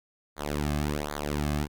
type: tone with flanger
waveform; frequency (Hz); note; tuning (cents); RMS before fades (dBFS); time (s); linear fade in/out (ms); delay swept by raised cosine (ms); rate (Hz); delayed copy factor
sawtooth; 73.8; D2; +9; -30; 0.36-1.68; 50; 0.36 to 2.16; 1.3; -0.95
effects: none